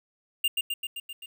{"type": "tone with echo", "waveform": "square", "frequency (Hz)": 2805, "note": "F7", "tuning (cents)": 7, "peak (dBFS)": -22, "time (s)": [0.44, 0.48], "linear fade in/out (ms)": 5, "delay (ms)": 130, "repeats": 6, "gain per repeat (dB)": -3, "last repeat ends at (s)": 1.26, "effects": ["10-bit"]}